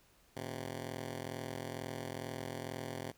10% pulse ring-modulated tone, 130 Hz, C3, 11 cents flat, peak -29 dBFS, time 0.36-3.12 s, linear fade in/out 10 ms, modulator 21.1 Hz, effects pink hiss -67 dBFS RMS until 3.17 s

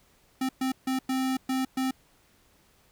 square tone bursts at uneven times, 261.6 Hz, C4, in tune, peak -26 dBFS, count 6, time 0.41-0.49 / 0.61-0.72 / 0.87-0.99 / 1.09-1.37 / 1.49-1.65 / 1.77-1.91 s, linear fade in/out 5 ms, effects pink hiss -63 dBFS RMS until 2.91 s

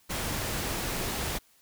pink noise, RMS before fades -32 dBFS, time 0.09-1.39 s, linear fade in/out 20 ms, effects white hiss -63 dBFS RMS until 1.61 s

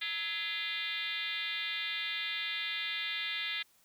sine tone with frequency modulation, 2795 Hz, F7, 1 cent sharp, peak -33 dBFS, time 0.01-3.63 s, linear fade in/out 10 ms, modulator 373 Hz, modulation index 3, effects white hiss -67 dBFS RMS until 3.84 s

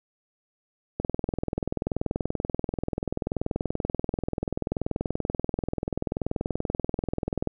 click train, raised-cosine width 2 ms, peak -13 dBFS, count 135, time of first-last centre 1-7.473 s, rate 20.7 Hz, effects none

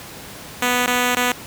5% pulse tone with dropouts, 246.9 Hz, B3, in tune, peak -5 dBFS, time 0.62-1.32 s, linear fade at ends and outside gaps 2 ms, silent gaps 0.862-0.875 / 1.151-1.167 s, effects pink hiss -36 dBFS RMS until 1.46 s + high-pass 80 Hz 12 dB/octave

